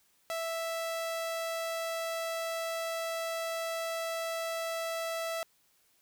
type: tone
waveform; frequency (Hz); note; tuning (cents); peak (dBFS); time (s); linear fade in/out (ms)
sawtooth; 659.3; E5; 0; -29; 0.3-5.43; 0
effects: white hiss -69 dBFS RMS until 6.01 s